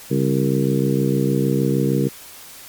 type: harmonic tone with a mistuned harmonic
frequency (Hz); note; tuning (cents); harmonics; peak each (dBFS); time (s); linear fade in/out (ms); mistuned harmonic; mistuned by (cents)
66.5; C2; +29; 2 / 3 / 4 / 5 / 6 / 7; -20 / -22 / -23 / -24 / -25 / -25; 0.1-2.09; 20; 2; +90
effects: white hiss -40 dBFS RMS until 2.68 s + MP3 96 kbps